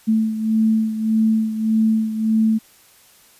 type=beating tone pair; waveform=sine; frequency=220 / 221.7 Hz; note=A3 / A3; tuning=0 / +13 cents; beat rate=1.7 Hz; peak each=-16 / -22 dBFS; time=0.07-2.59 s; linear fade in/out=20 ms; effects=white hiss -51 dBFS RMS until 3.39 s + resampled to 32000 Hz